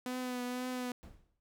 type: tone with vibrato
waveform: sawtooth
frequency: 250 Hz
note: B3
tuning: 21 cents sharp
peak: -32 dBFS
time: 0.06-0.92 s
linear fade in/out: 2 ms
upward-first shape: triangle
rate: 2 Hz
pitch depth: 29 cents each way
type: noise with exponential decay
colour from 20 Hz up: brown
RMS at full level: -45 dBFS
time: 1.03-1.4 s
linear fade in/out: 0 ms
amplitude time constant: 79 ms
effects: none